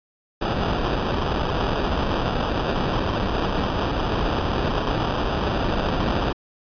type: noise with sample-and-hold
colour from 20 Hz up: pink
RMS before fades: -23 dBFS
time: 0.41-6.33 s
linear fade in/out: 10 ms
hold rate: 2100 Hz
effects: resampled to 11025 Hz